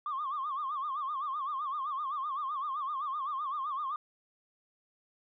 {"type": "tone with vibrato", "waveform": "sine", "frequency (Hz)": 1136, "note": "C#6", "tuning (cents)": 42, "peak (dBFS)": -31, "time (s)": [0.06, 3.96], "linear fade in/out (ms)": 2, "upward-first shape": "sine", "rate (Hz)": 7.8, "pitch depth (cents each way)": 140, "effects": ["tanh soft clip ceiling -28 dBFS"]}